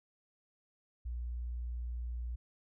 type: tone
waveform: sine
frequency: 59.8 Hz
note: A#1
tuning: 45 cents sharp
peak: -36 dBFS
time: 1.05-2.36 s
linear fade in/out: 10 ms
effects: none